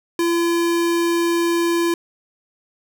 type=tone; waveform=square; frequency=340 Hz; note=F4; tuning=46 cents flat; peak=-17 dBFS; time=0.19-1.94 s; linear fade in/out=2 ms; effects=none